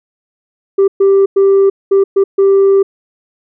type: tone bursts at uneven times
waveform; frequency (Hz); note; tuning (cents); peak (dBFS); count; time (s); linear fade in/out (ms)
sine; 392; G4; 0; -3; 6; 0.78-0.88 / 1-1.26 / 1.36-1.7 / 1.91-2.04 / 2.16-2.24 / 2.38-2.83; 10
effects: tanh soft clip ceiling -4 dBFS